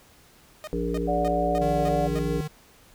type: tone bursts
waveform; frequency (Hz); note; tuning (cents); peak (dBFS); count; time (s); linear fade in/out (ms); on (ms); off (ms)
sawtooth; 616; D#5; -17; -30; 6; 0.64-2.188; 0; 33; 270
type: harmonic tone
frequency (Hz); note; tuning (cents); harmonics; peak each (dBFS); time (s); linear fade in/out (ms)
58.27; A#1; 0; 1 / 3 / 5 / 7 / 8; -31 / -31 / -31 / -31 / -31; 0.73-2.41; 0
type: chord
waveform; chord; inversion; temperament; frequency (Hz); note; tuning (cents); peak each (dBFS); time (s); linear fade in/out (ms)
sine; Bb augmented; none; just; 466.2 / 582.7 / 728.4; Bb4 / D5 / F#5; 0 / -14 / -27; -26; 1.07-2.08; 20
type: tone with vibrato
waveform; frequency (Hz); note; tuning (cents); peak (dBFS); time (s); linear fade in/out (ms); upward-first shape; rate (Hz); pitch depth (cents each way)
square; 153.1; D#3; -28; -30; 1.61-2.48; 10; sine; 3.4; 10
effects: pink hiss -55 dBFS RMS until 2.94 s